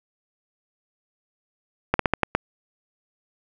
slowing click train, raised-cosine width 0.5 ms, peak -3 dBFS, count 6, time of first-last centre 1.94-2.35 s, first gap 53 ms, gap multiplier 1.22, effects none

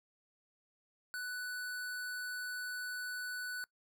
square tone, 1488 Hz, F#6, 9 cents sharp, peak -39 dBFS, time 1.14-3.64 s, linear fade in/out 0 ms, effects noise-tail reverb RT60 0.1 s tail -23 dB re dry

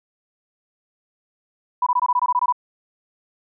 sine tone bursts, 987.8 Hz, B5, in tune, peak -15 dBFS, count 11, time 1.82-2.525 s, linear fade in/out 5 ms, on 45 ms, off 21 ms, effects none

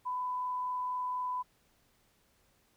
sine tone with frequency modulation, 1000 Hz, B5, 21 cents sharp, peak -32 dBFS, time 0.05-1.43 s, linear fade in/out 20 ms, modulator 24.1 Hz, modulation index 0.25, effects pink hiss -70 dBFS RMS until 2.76 s

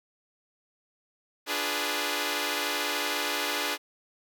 5% pulse chord, D diminished seventh, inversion none, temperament equal, 293.7 / 349.2 / 415.3 / 493.9 Hz, D4 / F4 / Ab4 / Cb5, 0 / 0 / 0 / 0 cents, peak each -21 / -25 / -21 / -22 dBFS, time 1.46-3.78 s, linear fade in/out 50 ms, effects none

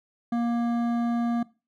sine tone with hard clipping, 235.8 Hz, A#3, 20 cents sharp, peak -25 dBFS, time 0.32-1.43 s, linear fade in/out 5 ms, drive 11 dB, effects noise-tail reverb RT60 0.3 s tail -20 dB re dry

